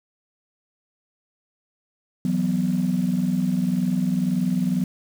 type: chord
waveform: sine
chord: E suspended second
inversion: none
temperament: equal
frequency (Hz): 164.81 / 185 / 246.9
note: E3 / F#3 / B3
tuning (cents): 0 / 0 / 0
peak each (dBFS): -26 / -21 / -24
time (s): 2.25-4.84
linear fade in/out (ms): 2
effects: tanh soft clip ceiling -12 dBFS + 7-bit